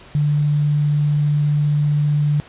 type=tone with quantisation; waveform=sine; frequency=147.5 Hz; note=D3; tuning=8 cents sharp; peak=-14 dBFS; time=0.15-2.4 s; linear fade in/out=0 ms; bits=7; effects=pink hiss -43 dBFS RMS until 2.48 s + resampled to 8000 Hz